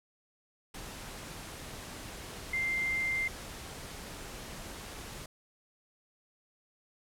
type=tone in noise; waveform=sine; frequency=2093 Hz; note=C7; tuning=in tune; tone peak=-29 dBFS; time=2.53-3.28 s; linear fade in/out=5 ms; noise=pink; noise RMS=-44 dBFS; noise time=0.74-5.26 s; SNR=+12 dB; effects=low-pass 12000 Hz 12 dB/octave